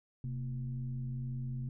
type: tone with frequency modulation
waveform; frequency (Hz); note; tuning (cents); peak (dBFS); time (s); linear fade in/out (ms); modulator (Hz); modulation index
sine; 129.3; C3; -20; -35; 0.24-1.69; 2; 102; 0.56
effects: none